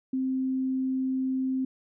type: tone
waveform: sine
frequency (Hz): 261.6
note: C4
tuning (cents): 0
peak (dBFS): -25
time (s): 0.13-1.65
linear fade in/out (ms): 5
effects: none